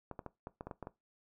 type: clicks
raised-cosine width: 1 ms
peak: -28 dBFS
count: 9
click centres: 0.113 / 0.192 / 0.263 / 0.471 / 0.609 / 0.67 / 0.712 / 0.827 / 0.871 s
effects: noise-tail reverb RT60 0.2 s tail -19 dB re dry